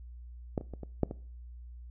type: clicks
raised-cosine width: 2 ms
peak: -16 / -29 / -28 / -27 / -12 / -24 dBFS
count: 6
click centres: 0.578 / 0.611 / 0.737 / 0.833 / 1.033 / 1.111 s
effects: noise-tail reverb RT60 0.5 s tail -22 dB re dry + added 60 Hz sine -44 dBFS peak until 1.9 s